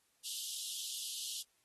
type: high-pass noise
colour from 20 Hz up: pink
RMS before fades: -42 dBFS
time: 0.24-1.43 s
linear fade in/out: 20 ms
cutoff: 2900 Hz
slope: 96 dB/octave
effects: white hiss -75 dBFS RMS until 1.64 s + AAC 32 kbps